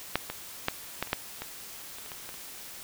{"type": "clicks", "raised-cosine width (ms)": 0.3, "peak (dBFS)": [-8, -17, -9, -12, -26, -9, -19, -28, -29, -24, -24, -29], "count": 12, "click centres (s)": [0.156, 0.3, 0.684, 1.026, 1.073, 1.131, 1.42, 1.985, 2.061, 2.118, 2.291, 2.342], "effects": ["white hiss -44 dBFS RMS until 2.83 s"]}